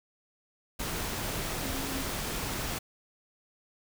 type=tone in noise; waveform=sine; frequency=269.2 Hz; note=C4; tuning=49 cents sharp; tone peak=-39 dBFS; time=1.63-2.03 s; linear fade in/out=10 ms; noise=pink; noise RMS=-34 dBFS; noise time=0.79-2.79 s; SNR=-8 dB; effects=none